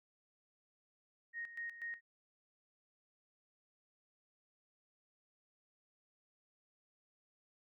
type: tone with tremolo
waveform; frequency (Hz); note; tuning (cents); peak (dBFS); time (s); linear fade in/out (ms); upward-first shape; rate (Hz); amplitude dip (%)
sine; 1864.7; A#6; 0; -40; 1.33-2.01; 50; square; 4.1; 70
effects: none